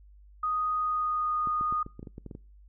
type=tone with pitch glide; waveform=sine; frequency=1244.5 to 1232.3 Hz; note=D#6 to D#6; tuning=0 to -17 cents; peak=-26 dBFS; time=0.43-1.83 s; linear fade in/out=5 ms; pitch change=-17 cents; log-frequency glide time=0.74-1.35 s
type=clicks; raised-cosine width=3 ms; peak=-28 dBFS; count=11; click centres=1.473 / 1.611 / 1.725 / 1.864 / 1.994 / 2.029 / 2.072 / 2.181 / 2.263 / 2.312 / 2.351 s
effects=noise-tail reverb RT60 0.4 s tail -24 dB re dry + added 50 Hz sine -51 dBFS peak until 2.68 s